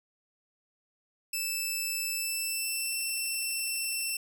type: tone with pitch glide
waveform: 10% pulse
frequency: 2637 to 2688 Hz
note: E7 to E7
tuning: 0 to +33 cents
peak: -22 dBFS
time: 1.33-4.17 s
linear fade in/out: 5 ms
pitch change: +33 cents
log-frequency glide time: 2.14-2.94 s
effects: none